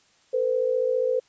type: tone pair together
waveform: sine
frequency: 455.1 / 510 Hz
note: A#4 / C5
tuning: -42 / -44 cents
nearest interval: major second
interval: 198 cents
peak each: -26 / -22 dBFS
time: 0.33-1.2 s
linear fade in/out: 10 ms
effects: white hiss -61 dBFS RMS until 1.28 s + resampled to 16000 Hz